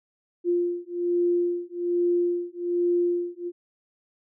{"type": "beating tone pair", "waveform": "sine", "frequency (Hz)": [349.2, 350.4], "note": ["F4", "F4"], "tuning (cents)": [0, 6], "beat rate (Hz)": 1.2, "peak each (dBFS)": [-25, -25], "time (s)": [0.44, 3.52], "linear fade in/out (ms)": 50, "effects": []}